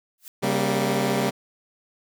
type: noise with exponential growth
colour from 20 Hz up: blue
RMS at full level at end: -36 dBFS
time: 0.18-0.28 s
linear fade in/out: 1 ms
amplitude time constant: 21 ms
type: chord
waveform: 15% pulse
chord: G diminished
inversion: second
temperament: equal with one note detuned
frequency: 135.5 / 196 / 233.1 Hz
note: Db3 / G3 / Bb3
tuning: -39 / 0 / 0 cents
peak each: -20 / -18 / -20 dBFS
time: 0.42-1.31 s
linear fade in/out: 20 ms
effects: none